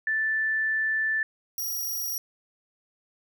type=tone pair in turn; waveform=sine / 10% pulse; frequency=1760 / 5692 Hz; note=A6 / F8; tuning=0 / +32 cents; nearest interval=octave + minor sixth; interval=2032 cents; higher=second; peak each=-23 dBFS; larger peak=neither; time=0.07-1.23 / 1.58-2.18 s; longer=first; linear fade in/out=2 ms; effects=none